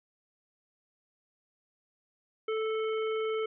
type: harmonic tone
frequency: 439 Hz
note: A4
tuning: 4 cents flat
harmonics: 1 / 3 / 5 / 7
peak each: -29 / -39 / -43 / -46 dBFS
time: 2.48-3.46 s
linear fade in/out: 5 ms
effects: none